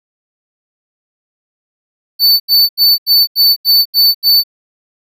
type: tone bursts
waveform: square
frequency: 4510 Hz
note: C#8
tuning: 29 cents sharp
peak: -6 dBFS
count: 8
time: 2.19-4.437 s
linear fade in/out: 50 ms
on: 210 ms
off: 81 ms
effects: none